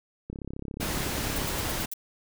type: click train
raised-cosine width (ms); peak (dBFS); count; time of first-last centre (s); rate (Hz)
3; -23; 40; 0.3-1.447; 34
type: noise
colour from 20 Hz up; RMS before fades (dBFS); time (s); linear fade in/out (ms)
pink; -31; 0.8-1.86; 10
type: noise bursts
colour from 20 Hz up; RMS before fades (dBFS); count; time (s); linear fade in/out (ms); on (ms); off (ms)
violet; -34; 6; 1.36-1.937; 2; 22; 89
effects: none